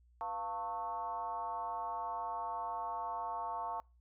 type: tone with frequency modulation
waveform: sine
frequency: 899 Hz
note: A5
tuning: 37 cents sharp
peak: -36 dBFS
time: 0.21-3.8 s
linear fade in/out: 0 ms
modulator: 202 Hz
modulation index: 1.1
effects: noise-tail reverb RT60 0.3 s tail -26 dB re dry + added 60 Hz sine -63 dBFS peak until 4 s